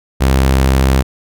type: tone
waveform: sawtooth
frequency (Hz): 66.3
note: C2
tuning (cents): +23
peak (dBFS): -5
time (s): 0.2-1.03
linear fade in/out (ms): 20
effects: none